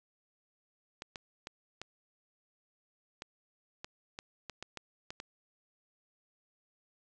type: clicks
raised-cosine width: 0.2 ms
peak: -24 dBFS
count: 12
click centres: 1.021 / 1.158 / 1.471 / 1.816 / 3.221 / 3.845 / 4.189 / 4.497 / 4.626 / 4.773 / 5.105 / 5.201 s
effects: resampled to 22050 Hz